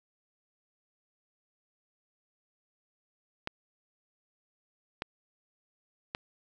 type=clicks; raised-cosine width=0.3 ms; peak=-17 dBFS; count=3; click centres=3.474 / 5.021 / 6.149 s; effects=none